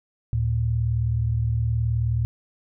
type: tone pair together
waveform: sine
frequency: 74.3 / 113.4 Hz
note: D2 / A#2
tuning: +21 / -47 cents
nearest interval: perfect fifth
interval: 732 cents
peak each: -26 / -21 dBFS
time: 0.33-2.25 s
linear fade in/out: 0 ms
effects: none